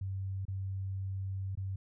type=tone with dropouts; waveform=sine; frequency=96.2 Hz; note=G2; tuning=32 cents flat; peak=-34 dBFS; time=0.01-1.76 s; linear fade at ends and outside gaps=5 ms; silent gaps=0.453-0.481 / 1.553-1.573 s; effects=none